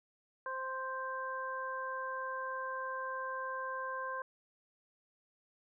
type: harmonic tone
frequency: 523.3 Hz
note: C5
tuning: in tune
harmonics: 1 / 2 / 3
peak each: -43 / -39 / -42 dBFS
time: 0.46-4.22 s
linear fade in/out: 2 ms
effects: none